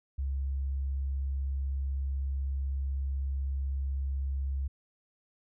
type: tone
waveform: sine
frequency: 68 Hz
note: C#2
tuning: 33 cents flat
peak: -29 dBFS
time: 0.18-4.68 s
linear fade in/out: 10 ms
effects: none